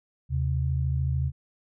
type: tone pair together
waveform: sine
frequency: 78.7 / 132.36 Hz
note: D#2 / C3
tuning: +20 / +20 cents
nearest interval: major sixth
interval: 900 cents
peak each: -26 dBFS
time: 0.29-1.32 s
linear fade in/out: 50 ms
effects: none